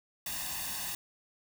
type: noise with comb filter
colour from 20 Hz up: white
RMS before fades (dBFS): -37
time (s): 0.26-0.95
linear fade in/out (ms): 2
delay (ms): 1.1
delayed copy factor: +0.75
effects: none